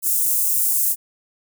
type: high-pass noise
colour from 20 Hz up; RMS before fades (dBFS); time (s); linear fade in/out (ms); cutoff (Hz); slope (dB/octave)
white; -19; 0.02-0.96; 50; 7900; 24
effects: none